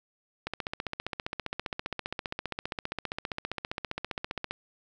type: click train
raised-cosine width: 0.3 ms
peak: -16 dBFS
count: 62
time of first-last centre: 0.47-4.51 s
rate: 15.1 Hz
effects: none